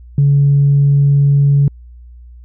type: tone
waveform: sine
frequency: 141.5 Hz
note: C#3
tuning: 36 cents sharp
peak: -6 dBFS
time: 0.18-1.68 s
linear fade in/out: 2 ms
effects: tanh soft clip ceiling -3 dBFS + added 60 Hz sine -34 dBFS peak until 2.44 s